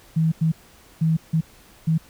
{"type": "tone bursts at uneven times", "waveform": "sine", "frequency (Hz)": 160.9, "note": "E3", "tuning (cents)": -42, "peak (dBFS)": -16, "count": 5, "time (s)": [[0.16, 0.32], [0.41, 0.52], [1.01, 1.17], [1.33, 1.41], [1.87, 1.98]], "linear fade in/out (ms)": 10, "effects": ["pink hiss -51 dBFS RMS until 2.09 s"]}